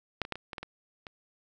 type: clicks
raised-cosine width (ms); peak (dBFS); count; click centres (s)
0.3; -13 / -24 / -16 / -24 / -22 / -21 / -23 / -26; 8; 0.217 / 0.251 / 0.323 / 0.356 / 0.532 / 0.582 / 0.63 / 1.068
effects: none